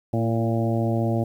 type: harmonic tone with a mistuned harmonic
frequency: 114.7 Hz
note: A#2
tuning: 28 cents flat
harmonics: 1 / 2 / 3 / 4 / 5 / 6 / 7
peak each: -23 / -26 / -28 / -35 / -30 / -32 / -37 dBFS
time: 0.13-1.24 s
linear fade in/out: 5 ms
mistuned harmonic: 3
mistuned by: -24 cents
effects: 9-bit